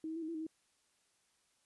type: tone with pitch steps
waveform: sine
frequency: 317.6 / 320.9 / 332.6 / 314.3 / 334.3 / 313.7 / 320.2 Hz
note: D#4 / E4 / E4 / D#4 / E4 / D#4 / D#4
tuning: +36 / -46 / +16 / +18 / +24 / +14 / +50 cents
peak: -38 dBFS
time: 0.04-0.467 s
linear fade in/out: 2 ms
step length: 61 ms
effects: white hiss -75 dBFS RMS until 1.65 s + resampled to 24000 Hz